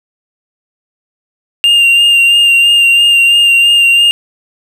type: tone with vibrato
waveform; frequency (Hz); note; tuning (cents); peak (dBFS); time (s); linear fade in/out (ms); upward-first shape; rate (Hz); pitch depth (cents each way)
triangle; 2794; F7; 0; -3; 1.64-4.11; 0; sine; 3; 22
effects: none